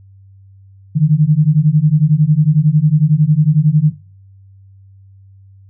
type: beating tone pair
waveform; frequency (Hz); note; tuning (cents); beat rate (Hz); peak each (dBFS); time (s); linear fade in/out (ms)
sine; 146.83 / 157.83; D3 / D#3; 0 / +25; 11; -11; 0.95-3.92; 20
effects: noise-tail reverb RT60 0.4 s tail -18 dB re dry + added 97 Hz sine -40 dBFS peak until 5.69 s